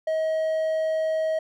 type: tone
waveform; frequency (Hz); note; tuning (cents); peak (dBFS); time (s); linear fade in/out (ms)
triangle; 635; D#5; +35; -20; 0.07-1.39; 5
effects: none